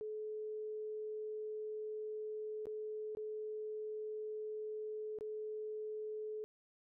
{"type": "tone with dropouts", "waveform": "sine", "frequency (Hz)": 429.3, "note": "A4", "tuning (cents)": -43, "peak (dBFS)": -40, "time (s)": [0.01, 6.44], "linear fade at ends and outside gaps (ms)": 0, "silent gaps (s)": [[2.656, 2.669], [3.15, 3.171], [5.187, 5.209]], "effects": []}